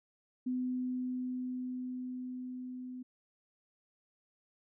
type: tone with level ramp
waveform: sine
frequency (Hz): 252.6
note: B3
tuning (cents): +39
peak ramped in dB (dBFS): -31 to -41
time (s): 0.46-3.03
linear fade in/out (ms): 10
effects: none